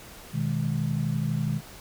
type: chord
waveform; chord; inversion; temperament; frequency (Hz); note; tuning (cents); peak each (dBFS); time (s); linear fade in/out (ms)
sine; G# minor; first; equal; 123.47 / 155.56 / 207.7; B2 / D#3 / G#3; 0 / 0 / 0; -29 / -27 / -31; 0.32-1.61; 50
effects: pink hiss -46 dBFS RMS until 1.8 s